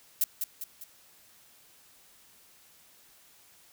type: noise with echo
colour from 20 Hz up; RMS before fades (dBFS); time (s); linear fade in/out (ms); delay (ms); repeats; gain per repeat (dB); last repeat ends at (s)
violet; -25; 0.21-0.24; 2; 200; 3; -6; 0.84
effects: white hiss -59 dBFS RMS until 3.72 s